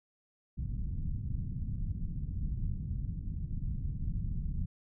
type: low-pass noise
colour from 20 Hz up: pink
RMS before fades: -35 dBFS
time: 0.57-4.66 s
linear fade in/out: 10 ms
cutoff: 170 Hz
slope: 24 dB/octave
effects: none